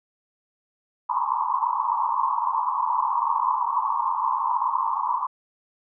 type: band-pass noise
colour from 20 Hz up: pink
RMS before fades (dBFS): -24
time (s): 1.09-5.27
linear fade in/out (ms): 10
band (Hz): 900 to 1100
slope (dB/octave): 96
effects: none